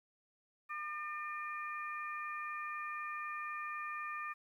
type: harmonic tone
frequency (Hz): 602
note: D5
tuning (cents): +43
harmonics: 2 / 3 / 4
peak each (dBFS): -41 / -45 / -47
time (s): 0.69-4.34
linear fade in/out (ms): 20
effects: 12-bit